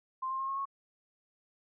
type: tone with pitch steps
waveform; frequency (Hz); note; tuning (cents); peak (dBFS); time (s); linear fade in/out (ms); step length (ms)
sine; 1046.5 / 1059.3 / 1072.2 / 1085.3 / 1098.5; C6 / C6 / C6 / C#6 / C#6; 0 / +21 / +42 / -37 / -16; -32; 0.22-0.655; 10; 87
effects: none